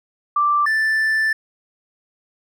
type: tone pair in turn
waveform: sine / triangle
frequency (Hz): 1174.7 / 1763.7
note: D6 / A6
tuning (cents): 0 / +4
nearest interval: perfect fifth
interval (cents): 704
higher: second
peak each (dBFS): -14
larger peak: neither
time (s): 0.36-0.66 / 0.66-1.33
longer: second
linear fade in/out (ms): 5
effects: none